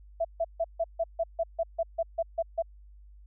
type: tone bursts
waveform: sine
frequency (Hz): 664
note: E5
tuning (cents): +12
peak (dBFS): -24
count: 13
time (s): 0.2-2.624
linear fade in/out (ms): 10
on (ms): 48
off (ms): 150
effects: added 50 Hz sine -49 dBFS peak until 3.26 s